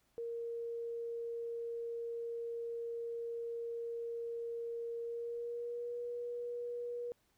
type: tone with pitch glide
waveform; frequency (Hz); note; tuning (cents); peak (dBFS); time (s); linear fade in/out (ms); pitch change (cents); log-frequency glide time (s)
sine; 466.2 to 480.4; A#4 to B4; 0 to -48; -38; 0.18-7.12; 0; +52; 5-5.99
effects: pink hiss -75 dBFS RMS until 7.37 s